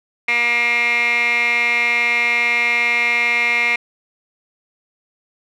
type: tone with band-pass filter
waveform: 15% pulse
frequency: 237.6 Hz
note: A#3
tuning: 33 cents sharp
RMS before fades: -17 dBFS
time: 0.28-3.76 s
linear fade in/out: 5 ms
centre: 2200 Hz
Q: 6.8
effects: none